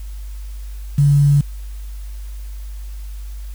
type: tone with quantisation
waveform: sine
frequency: 143.2 Hz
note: D3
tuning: 43 cents flat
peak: -9 dBFS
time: 0.98-1.41 s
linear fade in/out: 5 ms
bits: 6
effects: added 50 Hz sine -27 dBFS peak until 3.54 s + white hiss -48 dBFS RMS until 3.54 s